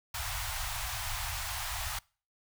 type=band-stop noise; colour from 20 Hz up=pink; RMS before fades=-36 dBFS; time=0.14-1.99 s; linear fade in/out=5 ms; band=110 to 710 Hz; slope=48 dB/octave; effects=noise-tail reverb RT60 0.4 s tail -25 dB re dry